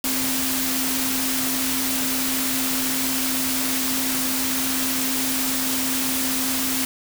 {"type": "tone in noise", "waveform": "sine", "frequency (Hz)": 261.6, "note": "C4", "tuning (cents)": 0, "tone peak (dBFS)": -27, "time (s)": [0.04, 6.85], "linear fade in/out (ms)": 2, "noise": "white", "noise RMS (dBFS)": -24, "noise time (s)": [0.04, 6.85], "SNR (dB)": -6, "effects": []}